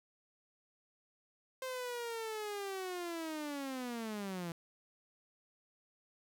sawtooth linear sweep, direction down, 523.3 to 164.81 Hz, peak -35 dBFS, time 1.62-4.52 s, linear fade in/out 2 ms, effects none

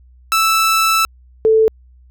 sawtooth / sine tone pair in turn, 1318.5 / 441 Hz, E6 / A4, 0 / +4 cents, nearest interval octave + perfect fifth, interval 1896 cents, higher first, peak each -8 dBFS, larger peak neither, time 0.32-1.05 / 1.45-1.68 s, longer first, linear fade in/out 0 ms, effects added 62 Hz sine -43 dBFS peak until 2.1 s

